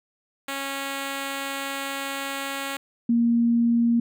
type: tone pair in turn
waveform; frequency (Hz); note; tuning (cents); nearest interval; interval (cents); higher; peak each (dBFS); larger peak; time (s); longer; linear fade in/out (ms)
5% pulse / sine; 275.1 / 234.4; C#4 / A#3; -13 / +10; minor third; 277; first; -17; neither; 0.48-2.77 / 3.09-4; first; 5
effects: none